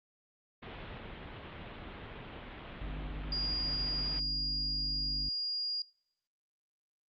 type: low-pass noise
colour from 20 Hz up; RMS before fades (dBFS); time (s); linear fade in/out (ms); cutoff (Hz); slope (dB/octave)
pink; -46; 0.62-4.2; 10; 3600; 48
type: harmonic tone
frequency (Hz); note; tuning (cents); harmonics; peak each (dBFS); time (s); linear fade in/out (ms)
50.1; G1; +38; 1 / 3 / 5 / 6; -37 / -47 / -51 / -52; 2.81-5.29; 5
type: tone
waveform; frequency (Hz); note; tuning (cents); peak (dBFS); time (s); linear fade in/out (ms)
sine; 4839; D#8; -49; -32; 3.32-5.82; 2
effects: noise-tail reverb RT60 0.8 s tail -26 dB re dry + Opus 48 kbps